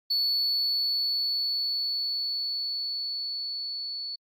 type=tone with level ramp; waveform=sine; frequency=4435 Hz; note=C#8; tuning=in tune; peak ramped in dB=-20 to -32 dBFS; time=0.1-4.16 s; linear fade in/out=10 ms; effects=tanh soft clip ceiling -22 dBFS + AAC 48 kbps